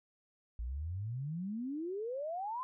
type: exponential sweep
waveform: sine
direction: up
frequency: 55 to 1049 Hz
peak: -36 dBFS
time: 0.59-2.63 s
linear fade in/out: 0 ms
effects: none